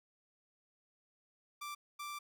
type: tone bursts at uneven times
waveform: sawtooth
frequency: 1174.7 Hz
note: D6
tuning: in tune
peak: -38 dBFS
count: 2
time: 1.61-1.75 / 1.99-2.19 s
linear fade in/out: 10 ms
effects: none